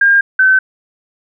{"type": "tone pair in turn", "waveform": "sine", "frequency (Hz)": [1609, 1530.6], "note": ["G6", "G6"], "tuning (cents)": [45, -42], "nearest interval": "minor second", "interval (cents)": 87, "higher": "first", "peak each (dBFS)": -6, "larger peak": "neither", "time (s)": [[0.01, 0.21], [0.39, 0.59]], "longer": "neither", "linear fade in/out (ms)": 5, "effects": []}